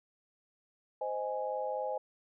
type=chord; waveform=sine; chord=Ab major; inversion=first; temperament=just; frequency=519.1 / 623 / 830.6 Hz; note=C5 / Eb5 / Ab5; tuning=-14 / +2 / 0 cents; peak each=-36 / -38 / -37 dBFS; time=1.01-1.98 s; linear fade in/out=5 ms; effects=none